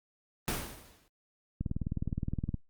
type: noise with exponential decay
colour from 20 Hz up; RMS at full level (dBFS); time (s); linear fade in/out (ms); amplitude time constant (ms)
pink; -30; 0.48-1.08; 0; 130
type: click train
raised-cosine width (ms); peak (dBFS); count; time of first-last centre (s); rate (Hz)
5; -20; 19; 1.61-2.543; 19.3
effects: Opus 24 kbps